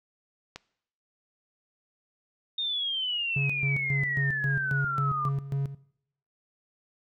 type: click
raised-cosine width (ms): 0.2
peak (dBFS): -21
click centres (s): 0.56
type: exponential sweep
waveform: sine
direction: down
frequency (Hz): 3695 to 1174.7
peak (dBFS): -27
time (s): 2.58-5.29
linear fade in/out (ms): 5
type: tone with tremolo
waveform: triangle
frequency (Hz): 138.59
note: C#3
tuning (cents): 0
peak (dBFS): -23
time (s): 3.36-5.75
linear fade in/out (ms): 5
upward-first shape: square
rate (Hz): 3.7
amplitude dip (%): 75
effects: noise-tail reverb RT60 0.7 s tail -20 dB re dry